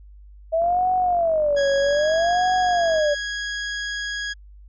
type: tone with vibrato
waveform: sine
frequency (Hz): 640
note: D#5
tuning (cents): +49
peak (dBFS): -17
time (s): 0.52-3.15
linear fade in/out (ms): 20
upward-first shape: sine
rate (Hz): 0.62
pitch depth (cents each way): 250
type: click train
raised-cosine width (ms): 1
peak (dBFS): -27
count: 113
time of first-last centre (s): 0.62-2.983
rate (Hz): 47.4
type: tone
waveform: sawtooth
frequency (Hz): 1656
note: G#6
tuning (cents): -5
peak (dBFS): -22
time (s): 1.56-4.34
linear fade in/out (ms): 20
effects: added 50 Hz sine -42 dBFS peak until 4.68 s + resampled to 16000 Hz